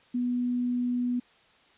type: tone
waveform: sine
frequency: 245.5 Hz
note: B3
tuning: 10 cents flat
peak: -25 dBFS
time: 0.14-1.2 s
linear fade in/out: 10 ms
effects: white hiss -60 dBFS RMS until 1.77 s + resampled to 8000 Hz